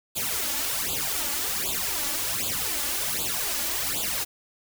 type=noise with flanger; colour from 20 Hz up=white; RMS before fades=-28 dBFS; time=0.15-4.25 s; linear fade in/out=20 ms; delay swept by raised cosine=0.26 to 3.56 ms; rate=1.3 Hz; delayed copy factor=+1; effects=none